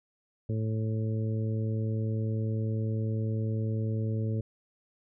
harmonic tone, 110 Hz, A2, in tune, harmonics 1 / 2 / 3 / 4 / 5, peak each -28 / -36 / -41 / -40 / -45 dBFS, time 0.49-4.41 s, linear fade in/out 5 ms, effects none

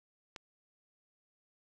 click, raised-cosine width 0.2 ms, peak -26 dBFS, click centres 0.362 s, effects none

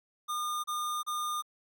square tone bursts, 1213 Hz, D#6, 44 cents flat, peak -32 dBFS, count 3, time 0.28-1.424 s, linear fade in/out 20 ms, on 360 ms, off 32 ms, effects none

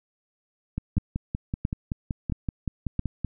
two click trains, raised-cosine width 5 ms, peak -12 / -15 dBFS, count 4 / 14, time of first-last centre 0.98-2.993 / 0.78-3.247 s, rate 1.49 / 5.27 Hz, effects none

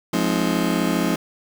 35% pulse chord, F minor seventh, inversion none, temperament just, 174.61 / 209.5 / 261.9 / 314.3 Hz, F3 / Ab3 / C4 / Eb4, 0 / +15 / +2 / +18 cents, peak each -23 dBFS, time 0.13-1.16 s, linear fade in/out 5 ms, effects 7-bit

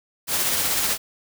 white noise with tremolo, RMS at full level -21 dBFS, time 0.27-0.98 s, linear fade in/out 50 ms, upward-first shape triangle, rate 16 Hz, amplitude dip 35%, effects none

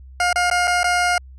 20% pulse tone with dropouts, 711 Hz, F5, 31 cents sharp, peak -11 dBFS, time 0.2-1.18 s, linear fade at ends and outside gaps 2 ms, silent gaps 0.329-0.358 / 0.501-0.512 / 0.673-0.677 / 0.832-0.842 s, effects added 65 Hz sine -38 dBFS peak until 1.38 s + resampled to 24000 Hz

